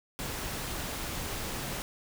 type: noise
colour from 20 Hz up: pink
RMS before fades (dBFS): -36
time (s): 0.19-1.82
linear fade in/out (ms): 0
effects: none